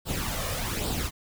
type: noise with flanger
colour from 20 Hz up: pink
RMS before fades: -30 dBFS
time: 0.05-1.11 s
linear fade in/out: 50 ms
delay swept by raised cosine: 0.23 to 1.73 ms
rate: 1.2 Hz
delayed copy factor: +0.6
effects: none